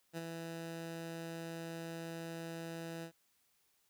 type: tone with ADSR envelope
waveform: 15% pulse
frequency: 165.6 Hz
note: E3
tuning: 8 cents sharp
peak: -32 dBFS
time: 0.13-3.12 s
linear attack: 43 ms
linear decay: 29 ms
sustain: -4 dB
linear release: 87 ms
effects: white hiss -75 dBFS RMS until 3.89 s